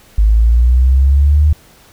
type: linear sweep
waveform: sine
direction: up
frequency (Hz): 51.5 to 76.8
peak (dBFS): -6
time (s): 0.18-1.53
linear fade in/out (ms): 5
effects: pink hiss -45 dBFS RMS until 1.92 s